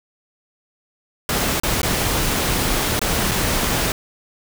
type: noise with dropouts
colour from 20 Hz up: pink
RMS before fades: -20 dBFS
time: 1.29-3.92 s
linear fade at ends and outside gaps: 1 ms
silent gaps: 1.6-1.634 / 1.817-1.831 / 2.993-3.015 / 3.313-3.316 s
effects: none